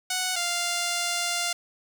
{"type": "tone pair in turn", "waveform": "5% pulse", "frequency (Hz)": [739, 697.5], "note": ["F#5", "F5"], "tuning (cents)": [-2, -2], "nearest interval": "minor second", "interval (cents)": 100, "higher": "first", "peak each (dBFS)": [-14, -14], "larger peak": "neither", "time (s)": [[0.1, 0.36], [0.36, 1.53]], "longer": "second", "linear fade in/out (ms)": 5, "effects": []}